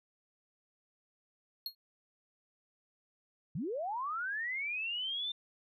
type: tone with exponential decay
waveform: square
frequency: 4290 Hz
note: C8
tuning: 42 cents sharp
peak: -33 dBFS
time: 1.66-1.75 s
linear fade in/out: 2 ms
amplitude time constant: 19 ms
type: linear sweep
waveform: sine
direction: up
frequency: 123.47 to 3609 Hz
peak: -34 dBFS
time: 3.55-5.32 s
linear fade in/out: 5 ms
effects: none